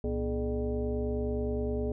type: tone with frequency modulation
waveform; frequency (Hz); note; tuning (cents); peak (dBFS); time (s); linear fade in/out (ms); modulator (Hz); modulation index
sine; 242.2; B3; -34; -28; 0.04-1.92; 2; 178; 1.6
effects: none